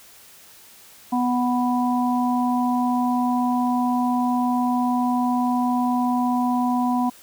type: harmonic tone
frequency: 246.9 Hz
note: B3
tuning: in tune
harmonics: 1 / 3 / 4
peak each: -20 / -25 / -26 dBFS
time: 1.12-7.1 s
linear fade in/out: 10 ms
effects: white hiss -48 dBFS RMS until 7.22 s